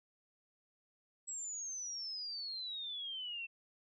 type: exponential sweep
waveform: sine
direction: down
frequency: 7800 to 2671 Hz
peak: -40 dBFS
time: 1.27-3.47 s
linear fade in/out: 20 ms
effects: none